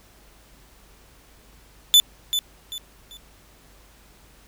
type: tone with echo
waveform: 40% pulse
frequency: 3500 Hz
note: A7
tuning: 10 cents flat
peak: -9 dBFS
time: 1.94-2 s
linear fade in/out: 0 ms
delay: 390 ms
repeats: 3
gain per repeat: -10 dB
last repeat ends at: 3.17 s
effects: added 50 Hz sine -54 dBFS peak until 4.47 s + pink hiss -54 dBFS RMS until 4.47 s